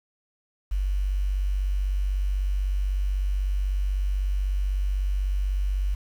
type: tone with quantisation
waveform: sine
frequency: 48.07 Hz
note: G1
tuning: 33 cents flat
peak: -22 dBFS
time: 0.71-5.95 s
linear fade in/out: 10 ms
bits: 8
effects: none